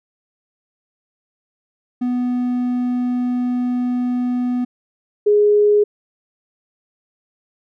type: tone pair in turn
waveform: triangle / sine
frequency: 247.2 / 415.7 Hz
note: B3 / G#4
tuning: +2 / +2 cents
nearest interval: major sixth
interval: 900 cents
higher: second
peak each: -15 / -10 dBFS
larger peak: second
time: 2.01-4.65 / 5.26-5.84 s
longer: first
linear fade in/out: 10 ms
effects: none